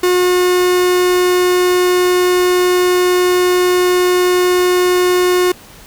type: tone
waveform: 45% pulse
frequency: 361.1 Hz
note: F#4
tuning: 42 cents flat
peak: -10 dBFS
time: 0.03-5.52 s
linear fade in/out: 5 ms
effects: pink hiss -39 dBFS RMS until 5.86 s